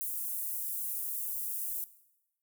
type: high-pass noise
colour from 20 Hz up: pink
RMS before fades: -36 dBFS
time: 0.01-1.84 s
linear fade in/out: 0 ms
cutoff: 11000 Hz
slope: 24 dB/octave
effects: noise-tail reverb RT60 0.9 s tail -17 dB re dry